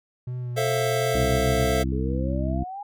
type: tone with vibrato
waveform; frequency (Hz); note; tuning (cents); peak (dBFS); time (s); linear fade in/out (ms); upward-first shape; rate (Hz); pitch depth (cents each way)
triangle; 123.47; B2; 0; -26; 0.27-1.71; 5; sine; 2.8; 25
type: chord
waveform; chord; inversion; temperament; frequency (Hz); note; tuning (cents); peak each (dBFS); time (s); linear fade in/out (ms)
square; F major seventh; first; equal with one note detuned; 440 / 531.5 / 659.3 / 698.5; A4 / C5 / E5 / F5; 0 / +27 / 0 / 0; -27 / -30 / -28 / -31; 0.56-1.84; 20
type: harmonic tone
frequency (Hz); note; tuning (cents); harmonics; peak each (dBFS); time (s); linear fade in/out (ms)
65.41; C2; 0; 1 / 2 / 3 / 4 / 5; -26 / -29 / -31 / -32 / -33; 1.14-2.64; 10
type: exponential sweep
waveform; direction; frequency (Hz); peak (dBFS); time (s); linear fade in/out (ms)
sine; up; 412 to 830.6; -32; 1.92-2.83; 5
effects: none